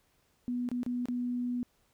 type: tone with dropouts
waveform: sine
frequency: 245.2 Hz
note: B3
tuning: 12 cents flat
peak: -30 dBFS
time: 0.48-1.63 s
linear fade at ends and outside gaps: 0 ms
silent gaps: 0.689-0.715 / 0.832-0.863 / 1.056-1.085 s
effects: pink hiss -71 dBFS RMS until 1.93 s